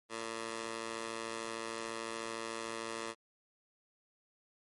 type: tone with high-pass filter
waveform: 15% pulse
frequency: 113.6 Hz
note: A#2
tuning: 44 cents flat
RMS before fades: -41 dBFS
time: 0.09-3.15 s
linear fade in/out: 50 ms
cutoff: 540 Hz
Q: 0.74
effects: MP3 48 kbps

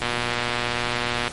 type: click train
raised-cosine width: 0.3 ms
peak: -7 dBFS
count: 152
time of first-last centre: 0.02-1.278 s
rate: 120 Hz
effects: pink hiss -36 dBFS RMS until 1.32 s + MP3 48 kbps

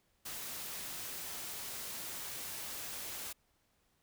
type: noise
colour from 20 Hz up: white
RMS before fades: -43 dBFS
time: 0.25-3.33 s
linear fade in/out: 10 ms
effects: pink hiss -75 dBFS RMS until 4.02 s

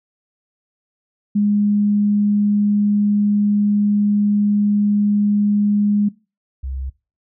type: tone pair in turn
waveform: sine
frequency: 206.1 / 66.24 Hz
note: G#3 / C2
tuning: -13 / +22 cents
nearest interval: octave + minor sixth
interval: 1965 cents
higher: first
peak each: -13 / -23 dBFS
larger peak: first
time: 1.35-6.09 / 6.63-6.9 s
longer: first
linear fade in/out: 10 ms
effects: noise-tail reverb RT60 0.3 s tail -21 dB re dry

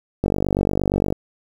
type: click train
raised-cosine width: 2 ms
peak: -6 dBFS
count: 44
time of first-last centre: 0.24-1.125 s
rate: 48.6 Hz
effects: 7-bit

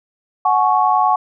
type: chord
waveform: sine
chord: F# suspended second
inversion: none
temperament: equal with one note detuned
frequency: 740 / 850 / 1108.7 Hz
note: F#5 / G#5 / C#6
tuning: 0 / +40 / 0 cents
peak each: -16 dBFS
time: 0.45-1.16 s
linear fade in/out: 5 ms
effects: none

